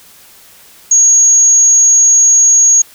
sine tone, 6620 Hz, G#8, 6 cents flat, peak -4 dBFS, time 0.91-2.82 s, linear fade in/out 5 ms, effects white hiss -41 dBFS RMS until 2.94 s

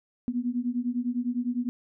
sine beating tone pair, 239.1 / 249 Hz, A#3 / B3, +44 / +14 cents, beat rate 9.9 Hz, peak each -29 dBFS, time 0.28-1.69 s, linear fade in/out 0 ms, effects none

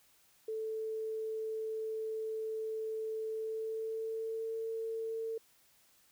sine tone with pitch glide, 440 to 449.5 Hz, A4 to A4, 0 to +37 cents, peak -35 dBFS, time 0.48-5.38 s, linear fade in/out 5 ms, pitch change +37 cents, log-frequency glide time 3.28-4.59 s, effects white hiss -67 dBFS RMS until 6.11 s

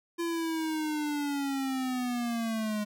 square linear sweep, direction down, 341.7 to 207.7 Hz, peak -30 dBFS, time 0.18-2.85 s, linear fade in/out 20 ms, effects none

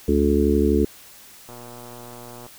harmonic tone, 72 Hz, D2, 34 cents flat, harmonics 1 / 3 / 4 / 5 / 6, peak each -22 / -22 / -22 / -22 / -22 dBFS, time 0.08-0.85 s, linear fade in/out 5 ms
click train, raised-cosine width 1 ms, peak -27 dBFS, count 118, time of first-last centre 1.49-2.465 s, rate 120 Hz
effects white hiss -46 dBFS RMS until 2.58 s

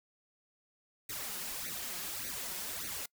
white noise with flanger, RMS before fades -40 dBFS, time 1.09-3.06 s, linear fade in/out 5 ms, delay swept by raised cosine 0.47 to 5.57 ms, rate 1.7 Hz, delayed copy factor +0.95, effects noise-tail reverb RT60 0.1 s tail -25 dB re dry

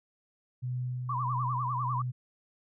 sine tone with tremolo, 125.3 Hz, B2, 25 cents sharp, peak -30 dBFS, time 0.62-2.12 s, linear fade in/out 20 ms, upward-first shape sine, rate 1.6 Hz, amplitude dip 30%
sine tone with vibrato, 1065 Hz, C6, 30 cents sharp, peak -30 dBFS, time 1.09-2.02 s, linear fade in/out 5 ms, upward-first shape triangle, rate 10 Hz, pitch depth 220 cents each way
effects none

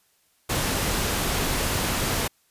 pink noise, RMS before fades -25 dBFS, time 0.49-2.28 s, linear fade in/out 10 ms, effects white hiss -65 dBFS RMS until 2.5 s + resampled to 32000 Hz

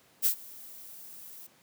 violet noise with ADSR envelope, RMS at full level -23 dBFS, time 0.22-1.47 s, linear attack 38 ms, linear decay 90 ms, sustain -24 dB, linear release 8 ms, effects pink hiss -62 dBFS RMS until 1.62 s + high-pass 150 Hz 12 dB/octave

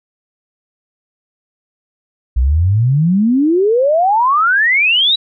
sine exponential sweep, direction up, 58.27 to 3951 Hz, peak -9 dBFS, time 2.36-5.16 s, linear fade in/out 10 ms, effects none

